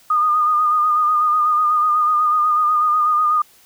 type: tone with vibrato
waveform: sine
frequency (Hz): 1225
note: D#6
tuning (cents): -27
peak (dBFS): -13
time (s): 0.1-3.42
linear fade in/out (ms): 5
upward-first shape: sine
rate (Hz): 8.1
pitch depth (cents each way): 36
effects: white hiss -51 dBFS RMS until 3.65 s